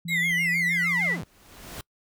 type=tone with pitch glide; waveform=sine; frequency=170.1 to 173.17 Hz; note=F3 to F3; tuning=-45 to -14 cents; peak=-31 dBFS; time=0.05-1.21 s; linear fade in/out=5 ms; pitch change=+31 cents; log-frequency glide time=0.27-1.05 s
type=linear sweep; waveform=sawtooth; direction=down; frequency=3951 to 54.1 Hz; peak=-31 dBFS; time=0.08-1.24 s; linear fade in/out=5 ms
type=tone with vibrato; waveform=sine; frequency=2046 Hz; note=C7; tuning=39 cents flat; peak=-22 dBFS; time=0.08-1.17 s; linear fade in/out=50 ms; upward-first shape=sine; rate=6.5 Hz; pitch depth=87 cents each way
type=noise with exponential growth; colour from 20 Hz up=pink; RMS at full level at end=-36 dBFS; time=0.98-1.81 s; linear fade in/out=2 ms; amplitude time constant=180 ms
effects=noise-tail reverb RT60 0.1 s tail -25 dB re dry